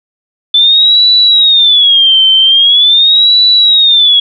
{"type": "tone with vibrato", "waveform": "sine", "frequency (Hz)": 3500, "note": "A7", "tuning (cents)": -10, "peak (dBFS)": -3, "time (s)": [0.54, 4.2], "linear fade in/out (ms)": 5, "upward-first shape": "sine", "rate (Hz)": 0.43, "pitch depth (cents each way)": 210, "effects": []}